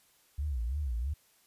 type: tone with vibrato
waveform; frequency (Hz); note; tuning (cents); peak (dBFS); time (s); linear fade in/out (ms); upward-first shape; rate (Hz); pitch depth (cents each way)
sine; 65.41; C2; 0; -30; 0.38-1.14; 10; sine; 3; 250
effects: white hiss -66 dBFS RMS until 1.46 s + resampled to 32000 Hz